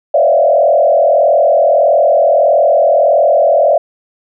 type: tone with frequency modulation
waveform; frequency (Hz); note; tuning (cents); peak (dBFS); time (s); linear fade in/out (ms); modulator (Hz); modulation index
sine; 620; D#5; -6; -6; 0.14-3.78; 5; 41.6; 1.8
effects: none